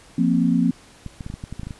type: chord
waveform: sine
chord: F suspended fourth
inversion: none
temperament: just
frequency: 174.61 / 232.8 / 261.9 Hz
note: F3 / Bb3 / C4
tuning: 0 / -2 / +2 cents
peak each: -20 dBFS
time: 0.18-0.71 s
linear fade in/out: 5 ms
type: clicks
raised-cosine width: 5 ms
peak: -19 dBFS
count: 11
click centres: 1.063 / 1.208 / 1.264 / 1.301 / 1.34 / 1.439 / 1.526 / 1.596 / 1.633 / 1.67 / 1.708 s
effects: pink hiss -49 dBFS RMS until 1.79 s + resampled to 24000 Hz